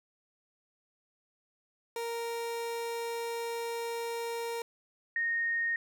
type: tone pair in turn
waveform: 30% pulse / sine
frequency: 465.6 / 1853.3 Hz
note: A#4 / A#6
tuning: -2 / -11 cents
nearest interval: 2 octaves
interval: 2391 cents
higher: second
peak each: -31 / -28 dBFS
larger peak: second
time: 1.96-4.62 / 5.16-5.76 s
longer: first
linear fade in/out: 2 ms
effects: none